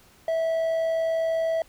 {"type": "tone with amplitude modulation", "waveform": "triangle", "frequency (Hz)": 653, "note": "E5", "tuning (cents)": -17, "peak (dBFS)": -19, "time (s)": [0.28, 1.62], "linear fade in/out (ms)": 2, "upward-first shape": "sine", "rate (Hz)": 60, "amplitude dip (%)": 25, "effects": ["pink hiss -56 dBFS RMS until 1.68 s"]}